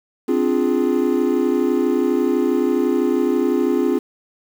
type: chord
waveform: triangle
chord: D half-diminished seventh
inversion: third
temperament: equal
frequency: 261.6 / 293.7 / 349.2 / 415.3 Hz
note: C4 / D4 / F4 / Ab4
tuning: 0 / 0 / 0 / 0 cents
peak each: -18 / -21 / -18 / -20 dBFS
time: 0.28-3.99 s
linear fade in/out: 10 ms
effects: 7-bit